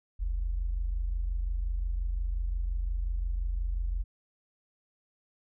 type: tone pair together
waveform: sine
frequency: 43.61 / 69.3 Hz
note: F1 / C#2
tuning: -2 / 0 cents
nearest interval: minor sixth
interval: 802 cents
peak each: -28 / -39 dBFS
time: 0.19-4.04 s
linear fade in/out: 20 ms
effects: none